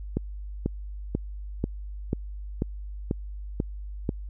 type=click train; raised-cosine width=3 ms; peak=-12 dBFS; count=9; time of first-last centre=0.17-4.092 s; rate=2.04 Hz; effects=added 50 Hz sine -34 dBFS peak until 4.29 s